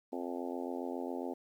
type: harmonic tone with a mistuned harmonic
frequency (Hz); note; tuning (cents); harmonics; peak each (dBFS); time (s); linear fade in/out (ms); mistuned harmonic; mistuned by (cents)
87.31; F2; 0; 3 / 4 / 5 / 6 / 7 / 8 / 9 / 10; -40 / -42 / -44 / -46 / -47 / -48 / -49 / -50; 0.12-1.34; 10; 10; -16
effects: 11-bit